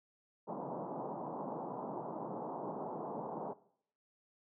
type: band-pass noise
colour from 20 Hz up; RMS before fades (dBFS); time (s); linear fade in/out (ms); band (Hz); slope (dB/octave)
white; -42; 0.47-3.54; 20; 140 to 980; 48
effects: noise-tail reverb RT60 0.6 s tail -18 dB re dry